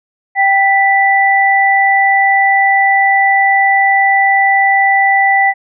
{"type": "tone pair together", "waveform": "sine", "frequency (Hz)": [784, 1975.6], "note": ["G5", "B6"], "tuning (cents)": [0, 0], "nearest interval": "octave + major third", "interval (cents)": 1600, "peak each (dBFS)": -10, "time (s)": [0.35, 5.54], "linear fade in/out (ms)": 50, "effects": []}